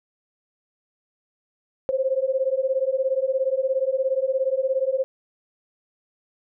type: beating tone pair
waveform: sine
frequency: 520 / 537 Hz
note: C5 / C5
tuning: -11 / +45 cents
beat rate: 17 Hz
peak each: -23 dBFS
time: 1.89-5.04 s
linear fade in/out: 0 ms
effects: none

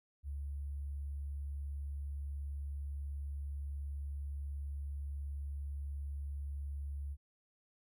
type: tone with sample-and-hold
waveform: sine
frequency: 70.7 Hz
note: C#2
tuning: 35 cents sharp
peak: -38 dBFS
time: 0.23-7.17 s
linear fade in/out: 50 ms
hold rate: 11025 Hz
effects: none

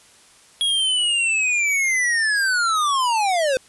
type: linear sweep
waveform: square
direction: down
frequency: 3322 to 503 Hz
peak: -18 dBFS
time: 0.61-3.57 s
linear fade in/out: 0 ms
effects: white hiss -51 dBFS RMS until 3.68 s + resampled to 24000 Hz

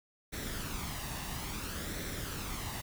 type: noise with flanger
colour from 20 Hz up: pink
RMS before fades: -39 dBFS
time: 0.32-2.82 s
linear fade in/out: 20 ms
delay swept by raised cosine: 0.51 to 1.1 ms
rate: 0.59 Hz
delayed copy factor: +0.5
effects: none

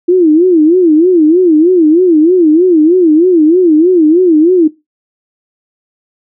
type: tone with vibrato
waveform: sine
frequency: 335.5 Hz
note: E4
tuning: 31 cents sharp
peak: -3 dBFS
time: 0.08-4.68 s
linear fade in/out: 10 ms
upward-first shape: sine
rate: 3.2 Hz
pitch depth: 180 cents each way
effects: noise-tail reverb RT60 0.2 s tail -17 dB re dry

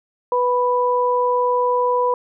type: tone pair together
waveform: sine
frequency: 493.9 / 987.8 Hz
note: B4 / B5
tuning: 0 / 0 cents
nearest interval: octave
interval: 1200 cents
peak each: -18 dBFS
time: 0.32-2.14 s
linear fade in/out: 2 ms
effects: none

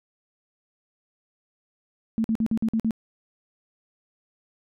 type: tone bursts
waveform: sine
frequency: 223.6 Hz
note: A3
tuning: 28 cents sharp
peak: -20 dBFS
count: 7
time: 2.18-2.908 s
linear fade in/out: 0 ms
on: 62 ms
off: 49 ms
effects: none

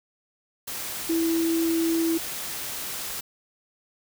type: tone in noise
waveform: sine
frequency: 329.6 Hz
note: E4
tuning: in tune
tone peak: -21 dBFS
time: 1.09-2.18 s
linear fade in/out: 10 ms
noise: white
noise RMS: -33 dBFS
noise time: 0.67-3.21 s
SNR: +9 dB
effects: none

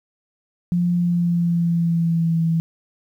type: tone with pitch glide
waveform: sine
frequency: 175.1 to 164.32 Hz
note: F3 to E3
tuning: +5 to -5 cents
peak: -16 dBFS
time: 0.72-2.6 s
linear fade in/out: 0 ms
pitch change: -110 cents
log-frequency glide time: 0.94-2.42 s
effects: 9-bit

